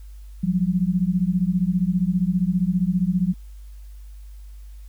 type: beating tone pair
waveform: sine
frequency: 174.61 / 189.61 Hz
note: F3 / F#3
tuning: 0 / +43 cents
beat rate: 15 Hz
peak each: -21 dBFS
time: 0.43-3.34 s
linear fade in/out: 10 ms
effects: added 50 Hz sine -37 dBFS peak until 4.88 s + white hiss -60 dBFS RMS until 4.88 s